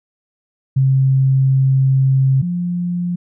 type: tone pair in turn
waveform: sine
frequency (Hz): 133.6 / 176.13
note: C3 / F3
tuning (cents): +36 / +15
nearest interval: perfect fourth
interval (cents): 479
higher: second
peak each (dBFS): -10 / -17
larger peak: first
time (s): 0.76-2.42 / 2.42-3.16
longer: first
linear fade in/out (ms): 10
effects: none